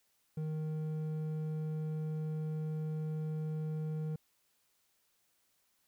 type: tone with hard clipping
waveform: sine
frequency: 155.56 Hz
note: D#3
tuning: in tune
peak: -36 dBFS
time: 0.37-4.16 s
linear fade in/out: 5 ms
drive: 6 dB
effects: white hiss -75 dBFS RMS until 5.87 s